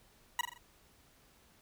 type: tone with echo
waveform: 20% pulse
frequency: 966 Hz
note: B5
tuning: 39 cents flat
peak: -24 dBFS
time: 0.39-0.41 s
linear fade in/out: 2 ms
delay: 42 ms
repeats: 4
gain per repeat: -6 dB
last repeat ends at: 0.578 s
effects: pink hiss -65 dBFS RMS until 1.61 s